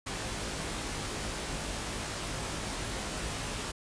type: noise with comb filter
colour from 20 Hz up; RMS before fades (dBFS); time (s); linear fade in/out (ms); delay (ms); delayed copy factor
pink; -36; 0.06-3.72; 10; 19; +0.65
effects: resampled to 22050 Hz